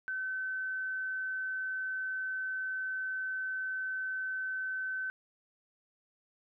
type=tone; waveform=sine; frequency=1527 Hz; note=G6; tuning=46 cents flat; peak=-33 dBFS; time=0.08-5.1 s; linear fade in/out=0 ms; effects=none